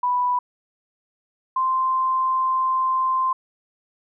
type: tone pair in turn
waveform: sine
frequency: 987.8 / 1042.6 Hz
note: B5 / C6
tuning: 0 / -6 cents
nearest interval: minor second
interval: 94 cents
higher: second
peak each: -18 dBFS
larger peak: neither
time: 0.03-0.39 / 1.56-3.33 s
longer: second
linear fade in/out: 5 ms
effects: none